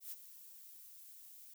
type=noise with ADSR envelope; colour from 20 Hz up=violet; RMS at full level=-44 dBFS; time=0-1.54 s; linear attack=120 ms; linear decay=27 ms; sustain=-12 dB; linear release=7 ms; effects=none